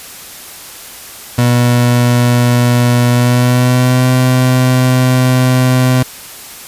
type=tone with pitch glide; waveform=30% pulse; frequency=121.7 to 127.6 Hz; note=B2 to C3; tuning=-25 to -43 cents; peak=-5 dBFS; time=1.38-6.03 s; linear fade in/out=5 ms; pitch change=+82 cents; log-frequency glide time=3.1-4.09 s; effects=white hiss -31 dBFS RMS until 6.67 s + resampled to 32000 Hz